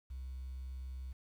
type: tone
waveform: sine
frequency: 64.8 Hz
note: C2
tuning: 16 cents flat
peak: -39 dBFS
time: 0.1-1.13 s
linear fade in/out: 10 ms
effects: tanh soft clip ceiling -39 dBFS + 11-bit